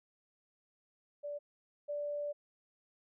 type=tone pair in turn; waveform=sine; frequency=582 / 584.3 Hz; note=D5 / D5; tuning=-16 / -9 cents; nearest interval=unison; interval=7 cents; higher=second; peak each=-38 / -35 dBFS; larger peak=second; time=1.23-1.39 / 1.88-2.33 s; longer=second; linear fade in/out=20 ms; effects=none